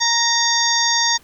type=harmonic tone with a mistuned harmonic; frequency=932.3 Hz; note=A#5; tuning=in tune; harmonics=1 / 2 / 4 / 5 / 6 / 7; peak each=-22 / -22 / -22 / -22 / -22 / -22 dBFS; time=0-1.18 s; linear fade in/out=20 ms; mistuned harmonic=4; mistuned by=-49 cents; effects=pink hiss -51 dBFS RMS until 1.23 s